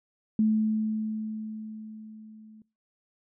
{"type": "tone with level ramp", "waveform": "sine", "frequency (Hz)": 217.1, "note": "A3", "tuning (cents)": -23, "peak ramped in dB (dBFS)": [-19, -48], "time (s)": [0.39, 2.62], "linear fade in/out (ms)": 2, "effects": ["noise-tail reverb RT60 0.3 s tail -23 dB re dry"]}